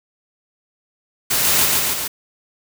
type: noise with echo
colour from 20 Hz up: white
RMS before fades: -18 dBFS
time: 1.3-1.66 s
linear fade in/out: 10 ms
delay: 140 ms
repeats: 3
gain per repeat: -2 dB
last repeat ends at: 2.08 s
effects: none